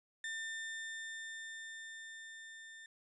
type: tone with level ramp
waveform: 35% pulse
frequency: 1800 Hz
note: A6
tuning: 39 cents sharp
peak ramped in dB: -37 to -49 dBFS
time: 0.24-2.86 s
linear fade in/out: 2 ms
effects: resampled to 24000 Hz